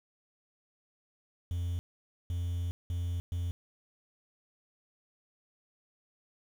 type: tone bursts at uneven times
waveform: triangle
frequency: 87.1 Hz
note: F2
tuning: 4 cents flat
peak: -28 dBFS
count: 4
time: 1.51-1.79 / 2.3-2.71 / 2.9-3.2 / 3.32-3.51 s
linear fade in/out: 0 ms
effects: tanh soft clip ceiling -24 dBFS + 9-bit